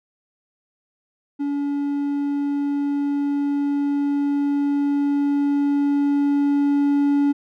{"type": "tone with level ramp", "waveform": "triangle", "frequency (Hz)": 284.9, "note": "C#4", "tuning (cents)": 48, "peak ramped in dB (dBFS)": [-19, -13], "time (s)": [1.39, 7.33], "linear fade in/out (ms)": 20, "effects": []}